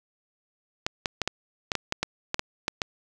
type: clicks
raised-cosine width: 0.2 ms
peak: -8 dBFS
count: 12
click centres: 0.865 / 1.058 / 1.217 / 1.276 / 1.718 / 1.753 / 1.924 / 2.03 / 2.344 / 2.394 / 2.681 / 2.818 s
effects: none